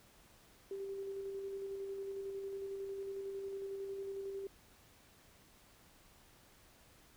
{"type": "tone with tremolo", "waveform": "sine", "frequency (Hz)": 392, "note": "G4", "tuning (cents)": 0, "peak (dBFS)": -39, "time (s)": [0.71, 4.47], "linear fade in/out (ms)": 2, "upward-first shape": "square", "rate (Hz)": 11, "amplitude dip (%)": 25, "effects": ["pink hiss -64 dBFS RMS until 7.16 s"]}